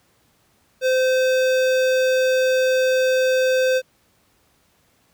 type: tone with notch filter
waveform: square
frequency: 516 Hz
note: C5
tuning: 24 cents flat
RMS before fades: -18 dBFS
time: 0.81-3.82 s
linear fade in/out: 50 ms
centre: 11000 Hz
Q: 0.64
effects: pink hiss -61 dBFS RMS until 5.13 s + high-pass 60 Hz 12 dB/octave